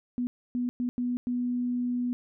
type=tone bursts at uneven times; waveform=sine; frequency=245.5 Hz; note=B3; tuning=10 cents flat; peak=-26 dBFS; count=5; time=0.18-0.27 / 0.55-0.69 / 0.8-0.89 / 0.98-1.17 / 1.27-2.13 s; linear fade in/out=0 ms; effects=none